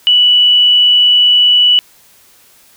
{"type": "tone", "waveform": "sine", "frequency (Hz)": 2955, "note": "F#7", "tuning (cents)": -3, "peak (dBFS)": -5, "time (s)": [0.07, 1.79], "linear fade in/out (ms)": 0, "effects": ["white hiss -46 dBFS RMS until 2.76 s"]}